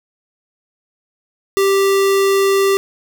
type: tone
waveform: square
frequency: 392 Hz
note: G4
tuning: in tune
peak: -12 dBFS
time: 1.57-2.77 s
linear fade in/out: 0 ms
effects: none